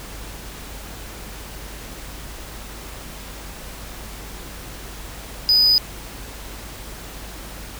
triangle tone, 4978 Hz, D#8, in tune, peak -11 dBFS, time 5.49-5.78 s, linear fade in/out 0 ms, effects added 50 Hz sine -37 dBFS peak until 7.79 s + pink hiss -37 dBFS RMS until 7.79 s

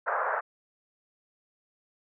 white band-pass noise, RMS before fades -29 dBFS, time 0.06-0.41 s, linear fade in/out 20 ms, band 490 to 1600 Hz, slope 48 dB/octave, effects none

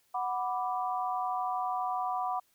sine chord, B minor, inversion second, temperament equal, 740 / 987.8 / 1174.7 Hz, F#5 / B5 / D6, 0 / 0 / 0 cents, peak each -32 / -35 / -36 dBFS, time 0.14-2.4 s, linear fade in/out 10 ms, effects white hiss -70 dBFS RMS until 2.54 s

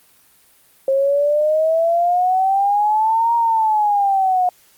sine exponential two-way sweep, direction up then down, 534 to 940 to 719 Hz, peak -13 dBFS, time 0.88-4.49 s, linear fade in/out 2 ms, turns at 3.35 s, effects white hiss -53 dBFS RMS until 4.77 s + Opus 32 kbps

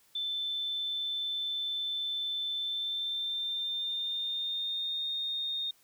sine tone with pitch glide, 3531 to 3679 Hz, A7 to A#7, +5 to -24 cents, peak -31 dBFS, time 0.15-5.71 s, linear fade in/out 5 ms, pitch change +71 cents, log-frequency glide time 2.55-5.1 s, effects white hiss -65 dBFS RMS until 5.83 s

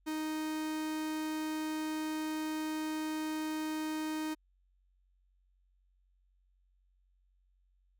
45% pulse tone, 311.1 Hz, D#4, in tune, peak -34 dBFS, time 0.06-4.35 s, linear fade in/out 20 ms, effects added 46 Hz sine -68 dBFS peak until 7.99 s

